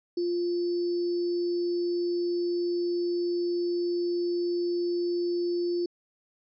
sine tone with sample-and-hold, 349.2 Hz, F4, in tune, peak -25 dBFS, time 0.17-5.86 s, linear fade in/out 5 ms, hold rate 4900 Hz, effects resampled to 16000 Hz

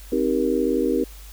sine chord, C minor seventh, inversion none, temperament just, 261.6 / 314 / 392.4 / 470.9 Hz, C4 / Eb4 / G4 / Bb4, 0 / +16 / +2 / +18 cents, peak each -24 dBFS, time 0.12-1.04 s, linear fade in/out 5 ms, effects added 50 Hz sine -39 dBFS peak until 1.32 s + white hiss -47 dBFS RMS until 1.32 s

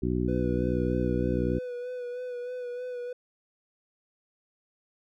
harmonic tone, 61.4 Hz, B1, 9 cents flat, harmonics 1 / 2 / 3 / 4 / 5 / 6, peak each -32 / -32 / -32 / -32 / -32 / -32 dBFS, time 0.02-1.59 s, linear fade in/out 10 ms
triangle tone with vibrato, 493.9 Hz, B4, in tune, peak -31 dBFS, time 0.28-3.13 s, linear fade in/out 5 ms, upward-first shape sine, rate 3.2 Hz, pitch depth 30 cents each way
effects none

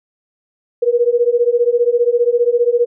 sine beating tone pair, 471.7 / 486.7 Hz, A#4 / B4, +20 / -25 cents, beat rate 15 Hz, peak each -14 dBFS, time 0.82-2.86 s, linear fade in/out 10 ms, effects none

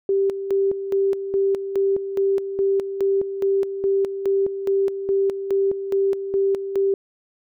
sine tone with tremolo, 392 Hz, G4, in tune, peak -16 dBFS, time 0.09-6.94 s, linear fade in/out 2 ms, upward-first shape square, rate 2.4 Hz, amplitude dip 65%, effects none

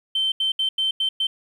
sine tone bursts at uneven times, 3100 Hz, G7, 20 cents flat, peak -18 dBFS, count 6, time 0.15-0.32 / 0.4-0.52 / 0.59-0.69 / 0.78-0.91 / 1-1.09 / 1.2-1.27 s, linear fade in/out 5 ms, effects tanh soft clip ceiling -15 dBFS + 9-bit

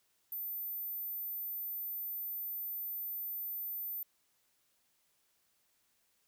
sine tone, 14080 Hz, A9, in tune, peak -37 dBFS, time 0.32-4.03 s, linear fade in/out 2 ms, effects white hiss -75 dBFS RMS until 6.27 s

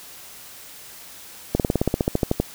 slowing click train, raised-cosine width 2 ms, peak -5 dBFS, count 14, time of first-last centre 1.55-2.4 s, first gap 48 ms, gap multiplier 1.05, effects white hiss -42 dBFS RMS until 2.54 s

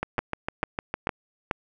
two click trains, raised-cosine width 0.5 ms, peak -12 / -9 dBFS, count 8 / 4, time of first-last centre 0.03-1.092 / 0.19-1.512 s, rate 6.59 / 2.27 Hz, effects none

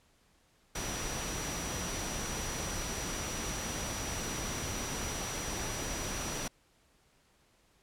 sine tone in noise, 5840 Hz, F#8, 24 cents flat, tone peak -42 dBFS, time 0.75-6.48 s, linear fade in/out 5 ms, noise pink, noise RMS -37 dBFS, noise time 0.75-6.48 s, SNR -8 dB, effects pink hiss -68 dBFS RMS until 7.82 s + low-pass 11000 Hz 12 dB/octave

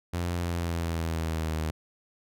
sawtooth tone with pitch glide, 87.1 to 78.95 Hz, F2 to D#2, -4 to +26 cents, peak -24 dBFS, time 0.13-1.71 s, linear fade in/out 10 ms, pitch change -170 cents, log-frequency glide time 0.35-1.54 s, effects none

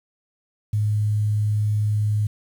sine tone with quantisation, 105.5 Hz, G#2, 28 cents sharp, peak -18 dBFS, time 0.73-2.27 s, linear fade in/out 5 ms, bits 8, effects none

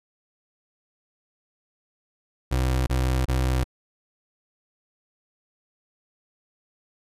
30% pulse tone bursts, 64 Hz, C2, 38 cents flat, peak -18 dBFS, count 3, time 2.51-3.642 s, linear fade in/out 10 ms, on 360 ms, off 26 ms, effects resampled to 32000 Hz

